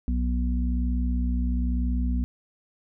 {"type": "harmonic tone", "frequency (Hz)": 61, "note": "B1", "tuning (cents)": -21, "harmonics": [1, 3, 4], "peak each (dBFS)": [-23, -34, -30], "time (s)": [0.08, 2.24], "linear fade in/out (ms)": 0, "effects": []}